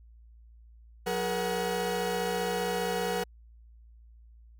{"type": "tone cluster", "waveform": "40% pulse", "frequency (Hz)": [182.6, 421.9, 477.1, 745], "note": ["F#3", "G#4", "A#4", "F#5"], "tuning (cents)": [-23, 27, 40, 12], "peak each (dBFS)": [-36, -34, -31, -34], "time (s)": [1.06, 3.24], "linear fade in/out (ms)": 10, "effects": ["added 57 Hz sine -51 dBFS peak until 4.59 s"]}